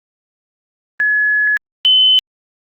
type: tone pair in turn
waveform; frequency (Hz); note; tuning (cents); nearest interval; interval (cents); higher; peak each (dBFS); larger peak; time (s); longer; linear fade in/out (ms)
sine; 1698 / 3039; G#6 / F#7; +38 / +46; minor seventh; 1008; second; -11 / -7; second; 1-1.57 / 1.85-2.19; first; 0
effects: Opus 24 kbps